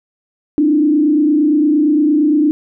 sine tone with frequency modulation, 300 Hz, D4, 37 cents sharp, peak -9 dBFS, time 0.58-2.51 s, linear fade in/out 0 ms, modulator 28.7 Hz, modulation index 0.76, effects none

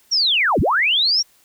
sine linear two-way sweep, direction down then up, 5740 to 36.97 to 5740 Hz, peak -14 dBFS, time 0.11-1.23 s, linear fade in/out 20 ms, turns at 0.6 s, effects white hiss -56 dBFS RMS until 1.44 s

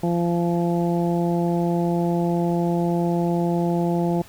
harmonic tone, 171.9 Hz, F3, 27 cents flat, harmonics 1 / 2 / 3 / 4 / 5, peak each -21 / -24 / -30 / -29 / -32 dBFS, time 0.03-4.22 s, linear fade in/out 5 ms, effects pink hiss -47 dBFS RMS until 4.28 s

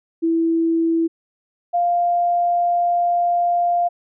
sine tone pair in turn, 329.6 / 698.4 Hz, E4 / F5, 0 / 0 cents, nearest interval octave + minor second, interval 1300 cents, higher second, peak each -15 dBFS, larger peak neither, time 0.22-1.08 / 1.73-3.89 s, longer second, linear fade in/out 20 ms, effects none

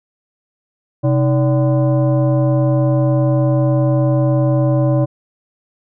sine tone with frequency modulation, 130.81 Hz, C3, in tune, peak -11 dBFS, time 1.03-5.06 s, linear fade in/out 20 ms, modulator 445 Hz, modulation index 0.92, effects none

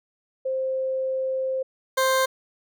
sine / 20% pulse tone pair in turn, 525 / 525 Hz, C5 / C5, +6 / +6 cents, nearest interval unison, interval 0 cents, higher neither, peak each -23 / -14 dBFS, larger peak second, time 0.45-1.63 / 1.97-2.26 s, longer first, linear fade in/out 10 ms, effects none

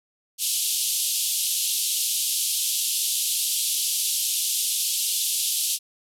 white band-pass noise, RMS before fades -25 dBFS, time 0.38-5.79 s, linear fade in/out 50 ms, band 2900 to 13000 Hz, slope 48 dB/octave, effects none

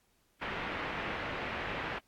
white low-pass noise, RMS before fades -38 dBFS, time 0.41-1.99 s, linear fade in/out 10 ms, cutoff 2400 Hz, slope 24 dB/octave, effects pink hiss -72 dBFS RMS until 2.07 s + AAC 64 kbps

